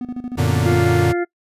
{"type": "tone with tremolo", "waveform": "triangle", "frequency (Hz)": 246.9, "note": "B3", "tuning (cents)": 0, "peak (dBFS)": -21, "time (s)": [0.01, 0.79], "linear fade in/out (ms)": 2, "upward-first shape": "square", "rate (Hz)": 13, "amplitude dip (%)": 80}
{"type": "chord", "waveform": "45% pulse", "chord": "Gb augmented", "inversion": "none", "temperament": "equal", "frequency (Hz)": [92.5, 116.54, 146.83], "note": ["Gb2", "Bb2", "D3"], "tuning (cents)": [0, 0, 0], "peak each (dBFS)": -20, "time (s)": [0.37, 1.13], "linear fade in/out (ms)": 20}
{"type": "harmonic tone", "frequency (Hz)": 349.2, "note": "F4", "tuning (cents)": 0, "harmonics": [1, 2, 4, 5, 6], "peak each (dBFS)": [-18, -27, -30, -34, -33], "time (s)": [0.65, 1.25], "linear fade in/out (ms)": 20}
{"effects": ["noise-tail reverb RT60 0.1 s tail -23 dB re dry", "resampled to 32000 Hz"]}